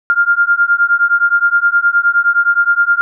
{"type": "beating tone pair", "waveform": "sine", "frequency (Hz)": [1396.9, 1406.5], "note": ["F6", "F6"], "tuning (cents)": [0, 12], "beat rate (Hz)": 9.6, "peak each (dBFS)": -12, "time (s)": [0.1, 3.01], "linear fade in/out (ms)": 0, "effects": []}